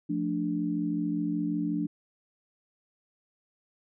sine chord, D minor, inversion first, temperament equal, 174.61 / 220 / 293.7 Hz, F3 / A3 / D4, 0 / 0 / 0 cents, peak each -32 / -34 / -29 dBFS, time 0.09-1.87 s, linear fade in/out 10 ms, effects none

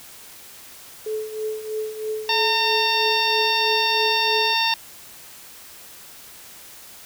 sine tone with tremolo, 433 Hz, A4, 28 cents flat, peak -22 dBFS, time 1.06-4.54 s, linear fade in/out 5 ms, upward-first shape triangle, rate 3.1 Hz, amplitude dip 75%
harmonic tone, 909 Hz, A#5, 44 cents flat, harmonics 1 / 2 / 3 / 4 / 5 / 6, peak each -23 / -28 / -24 / -24 / -27 / -28 dBFS, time 2.29-4.74 s, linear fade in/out 2 ms
effects white hiss -43 dBFS RMS until 7.05 s

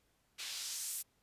white noise with band-pass filter sweep, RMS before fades -42 dBFS, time 0.38-1.03 s, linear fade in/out 20 ms, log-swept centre 3000 to 11000 Hz, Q 1.2, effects pink hiss -75 dBFS RMS until 1.22 s + resampled to 32000 Hz

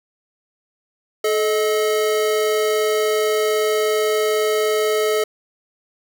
square tone pair together, 431.3 / 627 Hz, A4 / D#5, -35 / +13 cents, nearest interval tritone, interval 648 cents, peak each -18 / -24 dBFS, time 1.24-5.24 s, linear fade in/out 5 ms, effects none

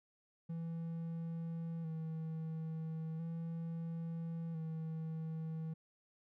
triangle tone with vibrato, 163 Hz, E3, 19 cents flat, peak -37 dBFS, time 0.49-5.74 s, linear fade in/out 10 ms, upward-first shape square, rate 0.37 Hz, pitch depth 28 cents each way, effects none

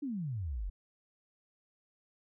sine exponential sweep, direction down, 302.5 to 41.2 Hz, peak -34 dBFS, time 0.02-0.7 s, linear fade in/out 10 ms, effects none

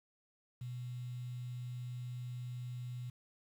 sine tone with quantisation, 123.47 Hz, B2, in tune, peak -40 dBFS, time 0.61-3.1 s, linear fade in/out 5 ms, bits 10, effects none

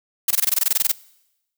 blue noise bursts, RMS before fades -17 dBFS, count 14, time 0.28-0.918 s, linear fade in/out 5 ms, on 27 ms, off 20 ms, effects noise-tail reverb RT60 0.9 s tail -22 dB re dry

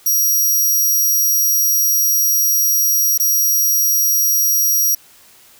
5% pulse tone with dropouts, 5730 Hz, F8, 44 cents sharp, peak -7 dBFS, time 0.06-4.95 s, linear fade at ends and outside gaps 5 ms, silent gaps 3.178-3.198 s, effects white hiss -47 dBFS RMS until 5.59 s

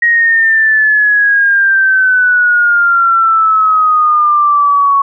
sine exponential sweep, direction down, 1890 to 1108.7 Hz, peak -6 dBFS, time 0.02-5.02 s, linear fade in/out 5 ms, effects none

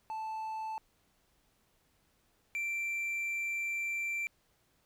triangle tone pair in turn, 878 / 2350 Hz, A5 / D7, -4 / +1 cents, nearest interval octave + perfect fourth, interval 1705 cents, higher second, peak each -34 / -31 dBFS, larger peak second, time 0.1-0.78 / 2.55-4.27 s, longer second, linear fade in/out 0 ms, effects pink hiss -72 dBFS RMS until 4.85 s

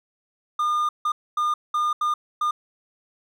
triangle tone bursts at uneven times, 1212 Hz, D#6, 46 cents flat, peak -18 dBFS, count 6, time 0.59-0.89 / 1.05-1.12 / 1.37-1.54 / 1.74-1.93 / 2.01-2.14 / 2.41-2.51 s, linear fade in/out 5 ms, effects none

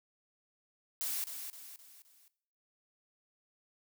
blue noise with echo, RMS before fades -36 dBFS, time 1.01-1.24 s, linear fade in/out 0 ms, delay 260 ms, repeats 4, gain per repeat -7 dB, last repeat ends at 2.28 s, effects noise-tail reverb RT60 0.6 s tail -18 dB re dry

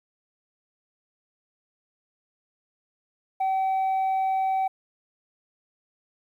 sine tone, 765 Hz, G5, 42 cents flat, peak -19 dBFS, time 3.4-4.68 s, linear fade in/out 10 ms, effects tanh soft clip ceiling -21 dBFS + 10-bit

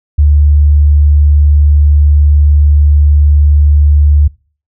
sine tone, 73.42 Hz, D2, in tune, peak -3 dBFS, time 0.18-4.28 s, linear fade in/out 10 ms, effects noise-tail reverb RT60 0.4 s tail -24 dB re dry

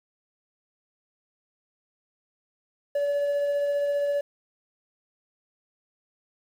triangle tone with tremolo, 573 Hz, D5, 43 cents flat, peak -19 dBFS, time 2.95-4.21 s, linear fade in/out 5 ms, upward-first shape triangle, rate 15 Hz, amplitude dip 30%, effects tanh soft clip ceiling -15 dBFS + 9-bit

